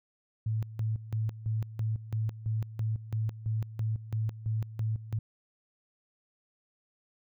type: tone with tremolo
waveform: sine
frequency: 110 Hz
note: A2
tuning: in tune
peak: -27 dBFS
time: 0.46-5.19 s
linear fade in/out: 5 ms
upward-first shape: square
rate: 3 Hz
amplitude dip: 80%
effects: none